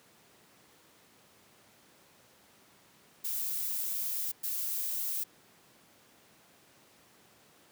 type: noise bursts at uneven times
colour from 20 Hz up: violet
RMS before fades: -34 dBFS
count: 2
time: 3.24-4.32 / 4.43-5.24 s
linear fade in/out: 10 ms
effects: pink hiss -61 dBFS RMS until 7.71 s + high-pass 150 Hz 12 dB/octave